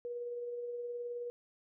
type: tone with tremolo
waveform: sine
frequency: 481.3 Hz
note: B4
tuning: 45 cents flat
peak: -36 dBFS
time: 0.05-1.3 s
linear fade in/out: 0 ms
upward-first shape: triangle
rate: 19 Hz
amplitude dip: 35%
effects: none